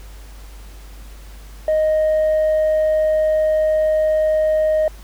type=tone with tanh clipping; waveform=triangle; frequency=622.3 Hz; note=D#5; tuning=in tune; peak=-14 dBFS; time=1.68-4.88 s; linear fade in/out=2 ms; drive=6 dB; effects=added 50 Hz sine -35 dBFS peak until 5.03 s + pink hiss -46 dBFS RMS until 5.03 s